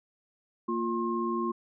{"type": "tone cluster", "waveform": "sine", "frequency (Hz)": [230.9, 349.3, 1068], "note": ["A#3", "F4", "C6"], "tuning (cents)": [-16, 0, 35], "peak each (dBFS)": [-32, -31, -32], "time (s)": [0.68, 1.52], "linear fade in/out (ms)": 10, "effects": []}